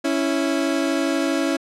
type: tone pair together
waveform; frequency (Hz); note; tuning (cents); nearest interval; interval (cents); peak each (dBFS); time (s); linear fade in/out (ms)
30% pulse; 277.2 / 329.6; C#4 / E4; 0 / 0; minor third; 300; -19 / -20; 0.04-1.57; 10
effects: low-pass 9000 Hz 12 dB/octave